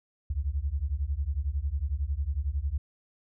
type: beating tone pair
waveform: sine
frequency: 65.41 / 76.41 Hz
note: C2 / D#2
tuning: 0 / -31 cents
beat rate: 11 Hz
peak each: -30 dBFS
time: 0.3-2.78 s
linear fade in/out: 5 ms
effects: none